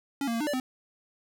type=tone with pitch steps; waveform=square; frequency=279 / 232.1 / 229.7 / 301.2 / 584 / 256.8 Hz; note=C#4 / A#3 / A#3 / D4 / D5 / C4; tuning=+11 / -7 / -25 / +44 / -10 / -32 cents; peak=-28 dBFS; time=0.21-0.6 s; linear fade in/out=2 ms; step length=65 ms; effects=none